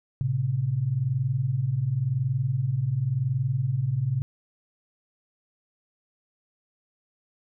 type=tone pair together; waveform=sine; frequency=112.37 / 133.3 Hz; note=A2 / C3; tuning=+37 / +33 cents; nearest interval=minor third; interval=296 cents; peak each=-28 / -24 dBFS; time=0.21-4.22 s; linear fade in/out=0 ms; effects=none